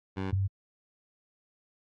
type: tone pair in turn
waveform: 15% pulse / sine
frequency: 95.5 / 97.17 Hz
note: G2 / G2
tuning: -45 / -15 cents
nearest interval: unison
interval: 30 cents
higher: second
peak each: -25 dBFS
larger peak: neither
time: 0.16-0.32 / 0.32-0.48 s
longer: neither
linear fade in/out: 20 ms
effects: low-pass 3000 Hz 12 dB/octave + AAC 48 kbps